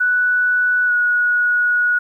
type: tone with pitch glide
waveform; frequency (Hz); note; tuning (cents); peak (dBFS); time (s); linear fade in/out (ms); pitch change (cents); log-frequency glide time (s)
sine; 1480 to 1457.9; F#6 to F#6; 0 to -26; -13; 0-1.99; 10; -26; 0.86-0.92
effects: 9-bit